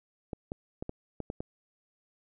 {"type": "clicks", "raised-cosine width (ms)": 2, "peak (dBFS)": -22, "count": 7, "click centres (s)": [0.332, 0.519, 0.825, 0.894, 1.203, 1.301, 1.405], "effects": []}